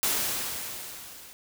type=noise with level ramp; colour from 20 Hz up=white; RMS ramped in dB=-25 to -48 dBFS; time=0.03-1.33 s; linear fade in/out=0 ms; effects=none